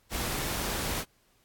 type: noise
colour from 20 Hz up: pink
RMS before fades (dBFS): -32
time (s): 0.1-1.05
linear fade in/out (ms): 50
effects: pink hiss -67 dBFS RMS until 1.44 s + AAC 64 kbps